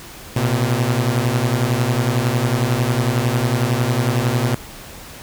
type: beating tone pair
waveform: sawtooth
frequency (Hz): 116.54 / 127.54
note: A#2 / C3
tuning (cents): 0 / -44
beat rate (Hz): 11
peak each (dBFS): -15 / -15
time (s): 0.36-4.55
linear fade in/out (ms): 5
effects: pink hiss -37 dBFS RMS until 5.22 s